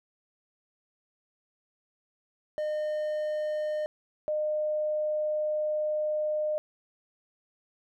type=tone pair in turn; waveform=triangle / sine; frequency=609 / 609 Hz; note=D#5 / D#5; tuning=-37 / -37 cents; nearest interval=unison; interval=0 cents; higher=neither; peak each=-26 dBFS; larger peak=neither; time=2.58-3.86 / 4.28-6.58 s; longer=second; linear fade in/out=0 ms; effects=none